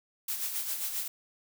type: noise with tremolo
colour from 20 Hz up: blue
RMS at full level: -32 dBFS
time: 0.28-1.08 s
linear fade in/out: 5 ms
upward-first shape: sine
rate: 7.5 Hz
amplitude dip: 50%
effects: none